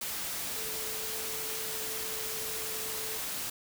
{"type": "tone in noise", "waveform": "sine", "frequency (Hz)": 440, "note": "A4", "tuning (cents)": 0, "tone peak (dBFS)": -44, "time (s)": [0.56, 3.18], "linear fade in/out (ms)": 5, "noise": "white", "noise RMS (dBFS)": -36, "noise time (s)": [0.01, 3.5], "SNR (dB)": -11, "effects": []}